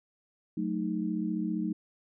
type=chord; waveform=sine; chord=D# diminished; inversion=first; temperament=equal; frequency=185 / 220 / 311.1 Hz; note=F#3 / A3 / D#4; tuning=0 / 0 / 0 cents; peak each=-33 dBFS; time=0.57-1.73 s; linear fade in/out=5 ms; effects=none